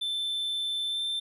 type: tone with pitch glide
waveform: triangle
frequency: 3537 to 3562 Hz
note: A7 to A7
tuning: +8 to +21 cents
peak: -27 dBFS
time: 0.01-1.2 s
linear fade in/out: 10 ms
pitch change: +13 cents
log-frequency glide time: 0.88-1 s
effects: none